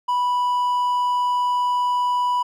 triangle tone, 985 Hz, B5, 5 cents flat, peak -16 dBFS, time 0.08-2.43 s, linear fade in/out 10 ms, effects none

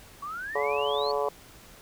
sine exponential sweep, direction up, 1108.7 to 4500 Hz, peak -33 dBFS, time 0.22-1.12 s, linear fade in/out 10 ms
harmonic tone, 143 Hz, D3, 46 cents flat, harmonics 3 / 4 / 5 / 6 / 7 / 8, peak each -29 / -30 / -34 / -36 / -33 / -36 dBFS, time 0.55-1.29 s, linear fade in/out 5 ms
effects pink hiss -51 dBFS RMS until 1.81 s

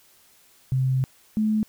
sine tone pair in turn, 130.81 / 215.5 Hz, C3 / A3, 0 / -36 cents, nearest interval major sixth, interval 864 cents, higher second, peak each -19 dBFS, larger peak neither, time 0.72-1.04 / 1.37-1.63 s, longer first, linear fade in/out 0 ms, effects white hiss -57 dBFS RMS until 1.68 s

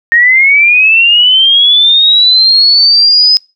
sine linear sweep, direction up, 1843 to 5070 Hz, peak -3 dBFS, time 0.12-3.37 s, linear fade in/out 0 ms, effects noise-tail reverb RT60 0.3 s tail -26 dB re dry

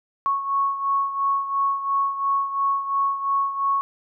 sine beating tone pair, 1104 / 1106.9 Hz, C#6 / C#6, -7 / -3 cents, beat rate 2.9 Hz, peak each -21 / -27 dBFS, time 0.26-3.81 s, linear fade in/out 0 ms, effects none

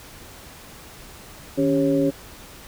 sine tone cluster, 156.8 / 280.9 / 398 / 547 Hz, D#3 / C#4 / G4 / C#5, +14 / +23 / +26 / -23 cents, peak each -28 / -19 / -25 / -23 dBFS, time 1.57-2.11 s, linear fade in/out 20 ms, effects pink hiss -43 dBFS RMS until 2.67 s

